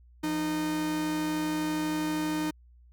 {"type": "tone pair together", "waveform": "45% pulse", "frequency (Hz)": [169.94, 307.3], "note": ["F3", "D#4"], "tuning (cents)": [-47, -21], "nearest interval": "minor seventh", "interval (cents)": 1026, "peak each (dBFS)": [-38, -28], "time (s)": [0.23, 2.51], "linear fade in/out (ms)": 10, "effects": ["added 60 Hz sine -53 dBFS peak until 2.92 s"]}